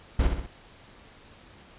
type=noise with echo; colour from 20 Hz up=brown; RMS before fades=-21 dBFS; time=0.19-0.27 s; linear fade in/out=5 ms; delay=65 ms; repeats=3; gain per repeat=-5 dB; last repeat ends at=0.465 s; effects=pink hiss -52 dBFS RMS until 1.78 s + resampled to 8000 Hz